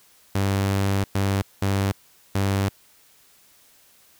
sawtooth tone bursts at uneven times, 98.2 Hz, G2, 4 cents sharp, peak -16 dBFS, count 4, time 0.35-1.04 / 1.15-1.42 / 1.62-1.92 / 2.35-2.69 s, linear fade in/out 5 ms, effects white hiss -56 dBFS RMS until 4.19 s

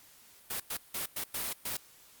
white noise bursts at uneven times, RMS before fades -35 dBFS, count 6, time 0.5-0.6 / 0.7-0.77 / 0.94-1.06 / 1.16-1.24 / 1.34-1.53 / 1.65-1.77 s, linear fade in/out 5 ms, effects white hiss -58 dBFS RMS until 2.2 s + Opus 48 kbps

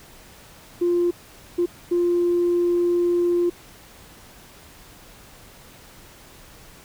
sine tone bursts at uneven times, 349.2 Hz, F4, in tune, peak -16 dBFS, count 3, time 0.81-1.11 / 1.58-1.66 / 1.91-3.5 s, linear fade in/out 10 ms, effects tanh soft clip ceiling -13 dBFS + pink hiss -47 dBFS RMS until 6.84 s

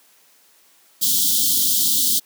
white band-stop noise, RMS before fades -18 dBFS, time 1.01-2.2 s, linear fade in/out 20 ms, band 310 to 3100 Hz, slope 96 dB/octave, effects white hiss -55 dBFS RMS until 2.25 s + high-pass 200 Hz 12 dB/octave

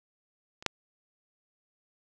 clicks, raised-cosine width 0.2 ms, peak -28 / -8 dBFS, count 2, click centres 0.625 / 0.663 s, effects none

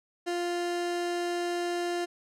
30% pulse tone, 349.2 Hz, F4, in tune, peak -26 dBFS, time 0.26-2.06 s, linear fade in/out 20 ms, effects low-pass 9000 Hz 12 dB/octave

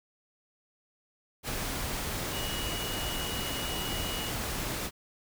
sine tone in noise, 2908 Hz, F#7, 31 cents flat, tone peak -38 dBFS, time 2.31-4.33 s, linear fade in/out 50 ms, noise pink, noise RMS -34 dBFS, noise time 1.43-4.91 s, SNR -7 dB, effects none

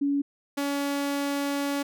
sine / sawtooth tone pair in turn, 282.6 / 282.6 Hz, C#4 / C#4, +34 / +34 cents, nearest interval unison, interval 0 cents, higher neither, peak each -22 dBFS, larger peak neither, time 0.01-0.22 / 0.57-1.83 s, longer second, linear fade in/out 10 ms, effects none

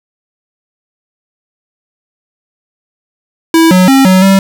square tone with pitch steps, 327.1 / 183.9 / 269.1 / 186.7 / 193.8 Hz, E4 / F#3 / C4 / F#3 / G3, -13 / -10 / +49 / +16 / -20 cents, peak -4 dBFS, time 3.54-4.39 s, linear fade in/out 2 ms, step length 170 ms, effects 7-bit

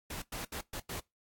pink noise bursts at uneven times, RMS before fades -40 dBFS, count 5, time 0.1-0.22 / 0.32-0.45 / 0.52-0.61 / 0.73-0.8 / 0.89-1 s, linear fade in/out 5 ms, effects noise-tail reverb RT60 0.2 s tail -23 dB re dry + AAC 64 kbps

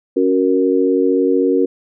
sine chord, F# major, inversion second, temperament equal, 277.2 / 370 / 466.2 Hz, C#4 / F#4 / A#4, 0 / 0 / 0 cents, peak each -16 dBFS, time 0.16-1.66 s, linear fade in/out 10 ms, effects none

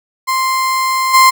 35% pulse tone with level steps, 1046.5 Hz, C6, in tune, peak -11 / -3 dBFS, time 0.27-1.31 s, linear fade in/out 20 ms, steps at 1.13 s, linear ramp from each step 20 ms, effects none

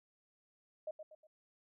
sine tone with echo, 620 Hz, D#5, 6 cents flat, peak -38 dBFS, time 0.87-0.91 s, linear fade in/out 5 ms, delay 120 ms, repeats 3, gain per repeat -8 dB, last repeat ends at 1.27 s, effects none

